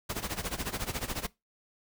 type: noise with tremolo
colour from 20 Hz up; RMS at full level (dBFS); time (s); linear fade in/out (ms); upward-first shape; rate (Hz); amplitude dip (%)
pink; -32; 0.09-1.27; 10; sine; 14; 85
effects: noise-tail reverb RT60 0.2 s tail -21 dB re dry